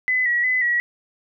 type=tone with vibrato; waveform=sine; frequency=1967 Hz; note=B6; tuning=7 cents flat; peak=-17 dBFS; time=0.08-0.8 s; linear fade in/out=0 ms; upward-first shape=square; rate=2.8 Hz; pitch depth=41 cents each way; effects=none